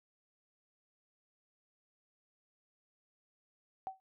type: tone with exponential decay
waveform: sine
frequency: 763 Hz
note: G5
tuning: 47 cents flat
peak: -33 dBFS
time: 3.87-4 s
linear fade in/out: 0 ms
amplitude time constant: 27 ms
effects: noise-tail reverb RT60 0.1 s tail -22 dB re dry